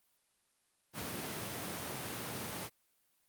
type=high-pass noise; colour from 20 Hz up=pink; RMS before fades=-41 dBFS; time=0.93-2.7 s; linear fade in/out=50 ms; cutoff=100 Hz; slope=24 dB/octave; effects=white hiss -75 dBFS RMS until 3.28 s + Opus 32 kbps